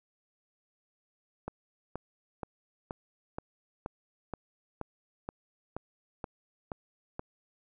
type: click train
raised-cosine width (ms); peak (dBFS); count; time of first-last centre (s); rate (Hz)
1; -22; 13; 1.48-7.194; 2.1
effects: none